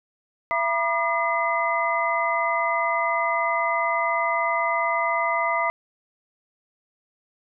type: tone cluster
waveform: sine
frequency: 673 / 963 / 1206 / 2037 Hz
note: E5 / B5 / D6 / C7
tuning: +36 / -44 / +46 / -47 cents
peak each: -26 dBFS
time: 0.51-5.7 s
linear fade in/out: 0 ms
effects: none